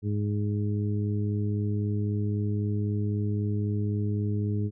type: harmonic tone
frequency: 103.83 Hz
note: G#2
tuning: in tune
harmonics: 1 / 2 / 3 / 4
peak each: -26 / -32 / -36 / -38 dBFS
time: 0.02-4.71 s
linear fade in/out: 50 ms
effects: none